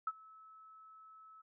sine tone with ADSR envelope, 1300 Hz, E6, 24 cents flat, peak -31 dBFS, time 0.07-1.42 s, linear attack 4 ms, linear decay 41 ms, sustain -24 dB, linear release 13 ms, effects none

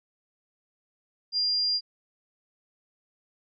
sine tone, 4800 Hz, D8, 37 cents sharp, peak -23 dBFS, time 1.32-1.81 s, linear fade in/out 50 ms, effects none

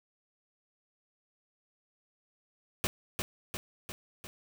pink noise with echo, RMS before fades -30 dBFS, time 2.84-2.87 s, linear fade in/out 0 ms, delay 350 ms, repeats 4, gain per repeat -4 dB, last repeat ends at 4.27 s, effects none

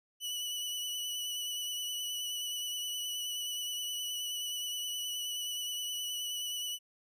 sawtooth tone with vibrato, 2960 Hz, F#7, in tune, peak -32 dBFS, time 0.2-6.79 s, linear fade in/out 50 ms, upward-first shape triangle, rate 9.5 Hz, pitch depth 25 cents each way, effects none

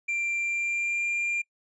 triangle tone with pitch glide, 2367 to 2392 Hz, D7 to D7, +13 to +31 cents, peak -24 dBFS, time 0.08-1.42 s, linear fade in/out 10 ms, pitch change +18 cents, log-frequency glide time 0.37-1.08 s, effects noise-tail reverb RT60 0.1 s tail -23 dB re dry + resampled to 22050 Hz

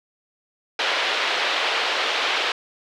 white band-pass noise, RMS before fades -23 dBFS, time 0.79-2.52 s, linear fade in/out 2 ms, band 400 to 3700 Hz, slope 24 dB/octave, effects none

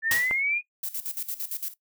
sine exponential sweep, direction up, 1760 to 2474 Hz, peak -23 dBFS, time 0.02-0.62 s, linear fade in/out 50 ms
white noise with exponential decay, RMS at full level -24 dBFS, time 0.11-0.41 s, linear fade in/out 2 ms, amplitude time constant 64 ms
click, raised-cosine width 0.5 ms, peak -16 dBFS, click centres 0.311 s
violet noise with tremolo, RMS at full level -31 dBFS, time 0.83-1.74 s, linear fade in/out 5 ms, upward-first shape square, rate 8.8 Hz, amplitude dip 80%
effects noise-tail reverb RT60 0.1 s tail -18 dB re dry

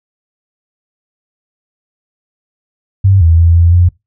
sine tone with pitch steps, 96.9 / 82.4 / 84.1 / 85.1 / 88 Hz, G2 / E2 / E2 / F2 / F2, -20 / 0 / +35 / -44 / +14 cents, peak -4 dBFS, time 3.04-3.89 s, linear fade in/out 10 ms, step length 170 ms, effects noise-tail reverb RT60 0.2 s tail -23 dB re dry

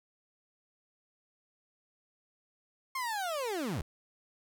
30% pulse linear sweep, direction down, 1080 to 55.8 Hz, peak -30 dBFS, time 2.95-3.82 s, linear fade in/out 5 ms, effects none

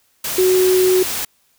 sine tone in noise, 370 Hz, F#4, in tune, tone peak -11 dBFS, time 0.38-1.03 s, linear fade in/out 5 ms, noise white, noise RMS -23 dBFS, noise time 0.24-1.25 s, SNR +9 dB, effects white hiss -60 dBFS RMS until 1.58 s

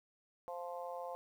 harmonic tone, 174.61 Hz, F3, in tune, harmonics 3 / 4 / 5 / 6, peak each -44 / -46 / -48 / -50 dBFS, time 0.48-1.15 s, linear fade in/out 0 ms, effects 11-bit

